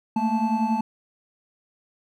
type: tone cluster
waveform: triangle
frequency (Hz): 218.8 / 229.4 / 874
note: A3 / A#3 / A5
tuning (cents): -9 / -28 / -12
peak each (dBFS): -23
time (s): 0.16-0.81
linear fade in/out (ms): 5
effects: none